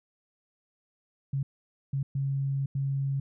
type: tone bursts at uneven times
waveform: sine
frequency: 137.3 Hz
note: C#3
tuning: 16 cents flat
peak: -26 dBFS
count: 4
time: 1.33-1.43 / 1.93-2.03 / 2.15-2.66 / 2.75-3.2 s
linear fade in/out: 5 ms
effects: none